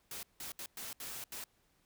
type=noise bursts at uneven times; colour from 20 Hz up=white; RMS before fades=-44 dBFS; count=6; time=0.11-0.23 / 0.4-0.52 / 0.59-0.66 / 0.77-0.93 / 1-1.24 / 1.32-1.44 s; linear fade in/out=2 ms; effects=pink hiss -73 dBFS RMS until 1.85 s